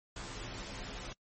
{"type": "noise with comb filter", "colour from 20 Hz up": "pink", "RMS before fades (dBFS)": -43, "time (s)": [0.16, 1.13], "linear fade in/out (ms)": 5, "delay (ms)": 13, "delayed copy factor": -0.9, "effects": ["noise-tail reverb RT60 0.1 s tail -25 dB re dry", "MP3 32 kbps"]}